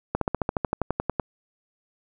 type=slowing click train; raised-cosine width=1 ms; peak=-9 dBFS; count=14; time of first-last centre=0.15-1.197 s; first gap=63 ms; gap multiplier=1.04; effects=none